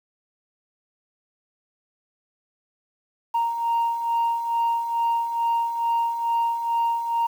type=beating tone pair; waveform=sine; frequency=928 / 930.3 Hz; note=A#5 / A#5; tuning=-8 / -4 cents; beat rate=2.3 Hz; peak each=-27 / -20 dBFS; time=3.34-7.27 s; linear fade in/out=10 ms; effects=tanh soft clip ceiling -17 dBFS + 8-bit